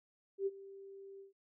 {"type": "tone with ADSR envelope", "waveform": "sine", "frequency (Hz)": 392, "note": "G4", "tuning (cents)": 0, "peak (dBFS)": -30, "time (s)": [0.38, 1.33], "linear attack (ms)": 84, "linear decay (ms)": 35, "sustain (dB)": -19, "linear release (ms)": 130, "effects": []}